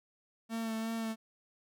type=tone with vibrato; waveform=45% pulse; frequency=224.7 Hz; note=A3; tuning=37 cents sharp; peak=-34 dBFS; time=0.49-1.16 s; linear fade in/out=50 ms; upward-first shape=sine; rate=2.8 Hz; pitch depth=21 cents each way; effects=none